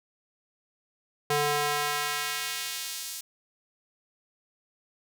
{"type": "tone with high-pass filter sweep", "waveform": "square", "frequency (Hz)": 146.83, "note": "D3", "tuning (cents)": 0, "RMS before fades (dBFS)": -30, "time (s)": [1.3, 3.21], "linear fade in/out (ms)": 5, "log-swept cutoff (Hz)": [400, 6100], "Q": 0.75, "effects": []}